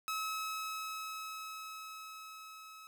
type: tone with level ramp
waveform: sawtooth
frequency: 1288 Hz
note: E6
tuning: 41 cents flat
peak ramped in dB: -31 to -47 dBFS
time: 0.08-2.87 s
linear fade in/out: 0 ms
effects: none